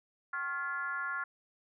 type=tone with frequency modulation; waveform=sine; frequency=1396.9 Hz; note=F6; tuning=in tune; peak=-33 dBFS; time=0.33-1.24 s; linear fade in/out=5 ms; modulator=313 Hz; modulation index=1; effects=none

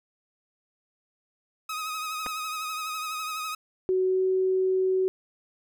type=tone with vibrato; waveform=sawtooth; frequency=1262 Hz; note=D#6; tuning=24 cents sharp; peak=-27 dBFS; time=1.69-3.55 s; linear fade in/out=5 ms; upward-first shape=triangle; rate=12 Hz; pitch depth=46 cents each way
type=clicks; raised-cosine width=0.5 ms; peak=-20 dBFS; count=2; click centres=2.262 / 2.266 s
type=tone with pitch glide; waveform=sine; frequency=373 to 375.6 Hz; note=F#4 to F#4; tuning=+14 to +26 cents; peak=-21 dBFS; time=3.89-5.08 s; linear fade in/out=0 ms; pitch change=+12 cents; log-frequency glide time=4.05-4.22 s
effects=none

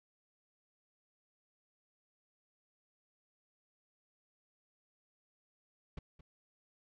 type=noise with echo; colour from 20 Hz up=brown; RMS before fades=-42 dBFS; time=5.97-5.99 s; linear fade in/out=5 ms; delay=220 ms; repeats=1; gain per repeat=-14 dB; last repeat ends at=6.21 s; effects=low-pass 4000 Hz 12 dB/octave

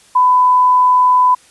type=tone; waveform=sine; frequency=1001 Hz; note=B5; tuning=23 cents sharp; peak=-7 dBFS; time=0.15-1.35 s; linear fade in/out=10 ms; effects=white hiss -47 dBFS RMS until 1.5 s + resampled to 24000 Hz

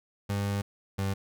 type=tone pair in turn; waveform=30% pulse; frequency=100.7 / 97.61 Hz; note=G2 / G2; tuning=+47 / -7 cents; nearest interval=minor second; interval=54 cents; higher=first; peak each=-25 dBFS; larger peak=neither; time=0.29-0.62 / 0.98-1.14 s; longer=first; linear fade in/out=10 ms; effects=none

